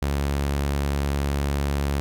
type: tone with vibrato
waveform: sawtooth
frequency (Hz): 70.6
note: C#2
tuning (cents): +32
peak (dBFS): -18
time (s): 0.02-2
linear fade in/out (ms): 0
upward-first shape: triangle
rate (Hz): 10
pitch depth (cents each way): 11
effects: none